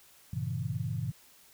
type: chord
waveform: sine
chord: G diminished seventh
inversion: none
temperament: equal with one note detuned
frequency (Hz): 98 / 116.54 / 137.55 / 164.81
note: G2 / Bb2 / Db3 / Fb3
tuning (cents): 0 / 0 / -13 / 0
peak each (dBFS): -38 / -35 / -36 / -38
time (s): 0.33-1.12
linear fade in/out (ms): 5
effects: white hiss -59 dBFS RMS until 1.53 s